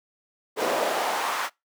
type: noise with high-pass filter sweep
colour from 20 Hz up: brown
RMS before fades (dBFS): -26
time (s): 0.56-1.5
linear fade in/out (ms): 50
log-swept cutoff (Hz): 440 to 1200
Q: 1.7
effects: noise-tail reverb RT60 0.2 s tail -24 dB re dry + high-pass 200 Hz 12 dB/octave